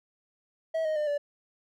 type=tone with pitch steps; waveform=triangle; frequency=646 / 623.3 / 601.3 / 580.2 Hz; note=E5 / D#5 / D5 / D5; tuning=-35 / +3 / +41 / -21 cents; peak=-24 dBFS; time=0.74-1.18 s; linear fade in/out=10 ms; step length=110 ms; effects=none